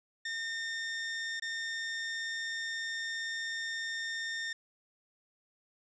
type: tone with dropouts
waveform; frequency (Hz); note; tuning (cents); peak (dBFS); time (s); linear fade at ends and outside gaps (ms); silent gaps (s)
sawtooth; 1819; A#6; -43; -31; 0.25-4.53; 5; 1.398-1.421
effects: resampled to 16000 Hz + 11-bit